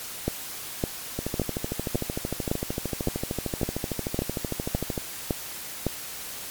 two click trains, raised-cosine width 2 ms, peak -10 / -14 dBFS, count 11 / 51, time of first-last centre 0.28-5.867 / 1.19-4.978 s, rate 1.79 / 13.2 Hz, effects white hiss -37 dBFS RMS until 6.5 s + MP3 96 kbps

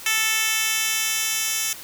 10% pulse tone with high-pass filter sweep, 440 Hz, A4, in tune, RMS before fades -23 dBFS, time 0.06-1.73 s, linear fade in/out 2 ms, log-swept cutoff 2500 to 4500 Hz, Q 0.92, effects white hiss -39 dBFS RMS until 1.83 s

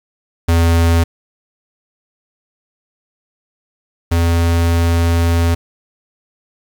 square tone pair in turn, 83.8 / 84.43 Hz, E2 / E2, +29 / +42 cents, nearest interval unison, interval 13 cents, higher second, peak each -10 / -12 dBFS, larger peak first, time 0.48-1.04 / 4.11-5.55 s, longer second, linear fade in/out 10 ms, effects 7-bit

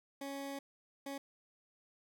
20% pulse tone bursts at uneven times, 277.2 Hz, C#4, in tune, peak -36 dBFS, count 2, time 0.21-0.59 / 1.06-1.18 s, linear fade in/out 5 ms, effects none

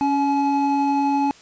triangle tone pair together, 279.4 / 850 Hz, C#4 / G#5, +14 / +40 cents, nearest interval octave + perfect fifth, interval 1926 cents, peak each -18 dBFS, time 0.01-1.31 s, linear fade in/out 0 ms, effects white hiss -48 dBFS RMS until 1.41 s + resampled to 16000 Hz

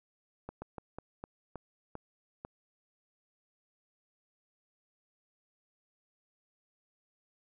slowing click train, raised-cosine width 1 ms, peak -27 dBFS, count 8, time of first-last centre 0.49-2.45 s, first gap 130 ms, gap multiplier 1.25, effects none

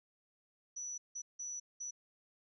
sine tone bursts at uneven times, 5920 Hz, F#8, in tune, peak -40 dBFS, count 4, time 0.76-0.98 / 1.15-1.22 / 1.39-1.6 / 1.8-1.91 s, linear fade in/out 10 ms, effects none

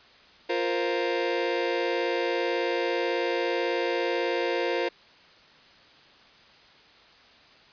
sawtooth chord, F suspended fourth, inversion none, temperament just, 349.2 / 465.6 / 523.8 Hz, F4 / Bb4 / C5, 0 / -2 / +2 cents, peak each -25 dBFS, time 0.49-4.89 s, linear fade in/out 10 ms, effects white hiss -54 dBFS RMS until 7.72 s + resampled to 11025 Hz

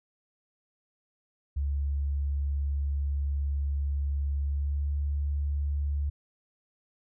sine tone with pitch glide, 70.6 to 71.88 Hz, C#2 to D2, +32 to -37 cents, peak -26 dBFS, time 1.56-6.1 s, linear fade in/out 10 ms, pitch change +31 cents, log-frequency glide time 4.42-4.9 s, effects none

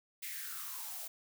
blue noise with high-pass filter sweep, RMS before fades -43 dBFS, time 0.22-1.08 s, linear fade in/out 10 ms, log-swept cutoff 2200 to 610 Hz, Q 5.9, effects none

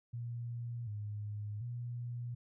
sine tone with pitch steps, 118.7 / 104.5 / 120.5 Hz, A#2 / G#2 / B2, +32 / +11 / -42 cents, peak -38 dBFS, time 0.13-2.35 s, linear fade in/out 10 ms, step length 740 ms, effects none

